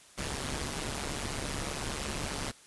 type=noise with amplitude modulation; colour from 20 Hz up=pink; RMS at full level=-32 dBFS; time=0.17-2.52 s; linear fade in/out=20 ms; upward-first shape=sine; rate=142 Hz; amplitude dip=80%; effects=white hiss -56 dBFS RMS until 2.66 s + resampled to 24000 Hz